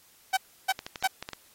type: tone bursts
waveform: sawtooth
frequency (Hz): 762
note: G5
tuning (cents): -49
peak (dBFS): -18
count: 3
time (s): 0.33-1.076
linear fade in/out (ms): 10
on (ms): 42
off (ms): 310
type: clicks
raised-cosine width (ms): 0.2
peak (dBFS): -18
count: 8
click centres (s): 0.791 / 0.865 / 0.958 / 1.026 / 1.056 / 1.226 / 1.289 / 1.333
effects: white hiss -59 dBFS RMS until 1.54 s + AAC 48 kbps